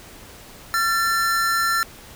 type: tone pair together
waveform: square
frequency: 1364 / 1767.5 Hz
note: F6 / A6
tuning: -41 / +7 cents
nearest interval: major third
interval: 448 cents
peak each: -21 / -23 dBFS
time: 0.74-1.83 s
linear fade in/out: 0 ms
effects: pink hiss -43 dBFS RMS until 2.15 s